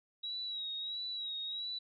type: tone with vibrato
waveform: sine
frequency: 3851 Hz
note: B7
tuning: 44 cents flat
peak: -37 dBFS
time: 0.23-1.79 s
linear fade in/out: 10 ms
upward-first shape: sine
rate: 1.5 Hz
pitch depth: 50 cents each way
effects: none